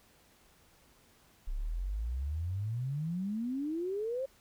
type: exponential sweep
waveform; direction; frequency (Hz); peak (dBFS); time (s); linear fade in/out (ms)
sine; up; 31.68 to 547; -32; 1.47-4.26; 10
effects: pink hiss -64 dBFS RMS until 4.4 s